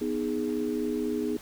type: chord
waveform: sine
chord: G# minor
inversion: first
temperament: equal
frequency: 246.9 / 311.1 / 415.3 Hz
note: B3 / D#4 / G#4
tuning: 0 / 0 / 0 cents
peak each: -31 dBFS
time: 0.01-1.37 s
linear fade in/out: 5 ms
effects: pink hiss -48 dBFS RMS until 1.41 s